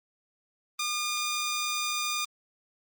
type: tone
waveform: 10% pulse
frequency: 1211 Hz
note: D#6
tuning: 47 cents flat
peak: -20 dBFS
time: 0.79-2.25 s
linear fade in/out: 5 ms
effects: Opus 24 kbps